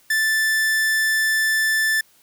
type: tone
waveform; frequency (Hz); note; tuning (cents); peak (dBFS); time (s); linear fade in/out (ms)
45% pulse; 1760; A6; 0; -17; 0.1-2.01; 5
effects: white hiss -56 dBFS RMS until 2.22 s